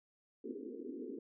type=band-pass noise; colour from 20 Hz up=pink; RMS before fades=-45 dBFS; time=0.44-1.19 s; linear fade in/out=5 ms; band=230 to 460 Hz; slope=96 dB/octave; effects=none